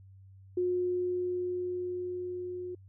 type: tone with level ramp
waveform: sine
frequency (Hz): 360.2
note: F#4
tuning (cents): -46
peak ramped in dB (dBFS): -26 to -36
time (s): 0.57-2.75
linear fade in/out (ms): 5
effects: added 96 Hz sine -51 dBFS peak until 2.88 s